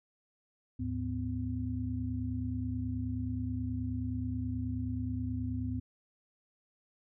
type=tone cluster; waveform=sine; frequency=77 / 106.4 / 253 Hz; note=D#2 / G#2 / B3; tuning=-17 / +42 / +42 cents; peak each=-38 / -36 / -36 dBFS; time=0.79-5.8 s; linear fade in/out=10 ms; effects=none